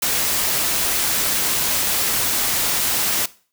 white noise, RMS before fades -20 dBFS, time 0.02-3.26 s, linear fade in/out 5 ms, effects noise-tail reverb RT60 0.4 s tail -19 dB re dry

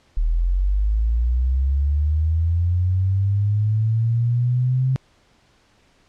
sine linear sweep, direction up, 38.12 to 132.1 Hz, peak -16 dBFS, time 0.17-4.96 s, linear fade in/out 0 ms, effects pink hiss -58 dBFS RMS until 6.08 s + low-pass 6000 Hz 12 dB/octave

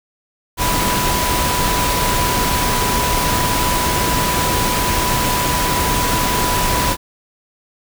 sine tone in noise, 987 Hz, B5, 1 cent flat, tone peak -20 dBFS, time 0.57-6.97 s, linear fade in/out 50 ms, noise pink, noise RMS -18 dBFS, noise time 0.57-6.97 s, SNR -5 dB, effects none

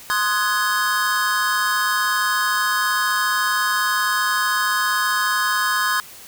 square chord, Ab dominant seventh, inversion first, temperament equal with one note detuned, 1046.5 / 1244.5 / 1480 / 1674.7 Hz, C6 / Eb6 / Gb6 / Ab6, 0 / 0 / 0 / +14 cents, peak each -24 / -25 / -26 / -23 dBFS, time 0.1-6 s, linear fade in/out 0 ms, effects white hiss -41 dBFS RMS until 6.27 s

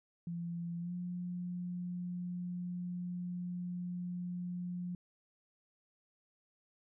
sine tone with pitch glide, 170.8 to 177.74 Hz, F3 to F3, -38 to +31 cents, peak -37 dBFS, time 0.27-4.95 s, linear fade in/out 2 ms, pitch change +69 cents, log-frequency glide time 0.8-0.93 s, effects none

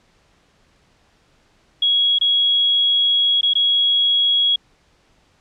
sine tone with dropouts, 3322 Hz, G#7, in tune, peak -13 dBFS, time 1.82-4.56 s, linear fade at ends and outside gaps 5 ms, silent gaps 2.187-2.211 / 3.411-3.43 / 3.536-3.553 s, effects pink hiss -58 dBFS RMS until 5.4 s + low-pass 6000 Hz 12 dB/octave

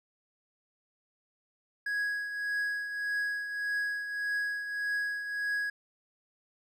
triangle tone with tremolo, 1661.2 Hz, G#6, in tune, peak -26 dBFS, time 1.86-5.7 s, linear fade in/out 5 ms, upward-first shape triangle, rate 1.7 Hz, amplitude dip 60%, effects none

